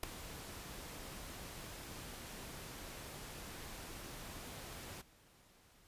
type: noise with ADSR envelope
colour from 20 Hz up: pink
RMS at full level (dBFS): -34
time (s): 0.03-5.02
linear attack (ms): 4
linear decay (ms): 5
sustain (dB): -15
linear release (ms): 14
effects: pink hiss -66 dBFS RMS until 5.87 s + resampled to 32000 Hz